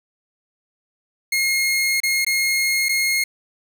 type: tone with dropouts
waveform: sawtooth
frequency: 2149 Hz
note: C7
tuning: 46 cents sharp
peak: -14 dBFS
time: 1.32-3.24 s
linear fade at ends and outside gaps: 5 ms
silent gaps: 2.003-2.033 / 2.248-2.265 / 2.886-2.891 s
effects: none